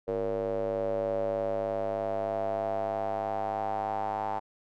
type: tone with band-pass filter sweep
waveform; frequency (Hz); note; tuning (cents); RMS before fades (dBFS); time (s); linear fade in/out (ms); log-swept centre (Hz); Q
square; 51.6; G#1; -10; -31; 0.07-4.4; 20; 500 to 830; 6.7
effects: none